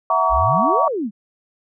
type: chord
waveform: sine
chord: F# dominant seventh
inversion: third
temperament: equal with one note detuned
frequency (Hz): 659.3 / 740 / 932.3 / 1134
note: E5 / F#5 / A#5 / C#6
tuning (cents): 0 / 0 / 0 / +39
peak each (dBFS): -21 / -22 / -21 / -17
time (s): 0.1-0.88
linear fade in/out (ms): 2
type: exponential two-way sweep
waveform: sine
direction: up then down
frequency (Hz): 46.47 to 691 to 188.5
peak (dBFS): -20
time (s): 0.29-1.11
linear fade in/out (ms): 50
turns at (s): 0.85
effects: none